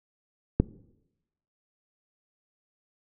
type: click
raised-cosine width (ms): 3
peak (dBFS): -6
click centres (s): 0.6
effects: noise-tail reverb RT60 0.9 s tail -20 dB re dry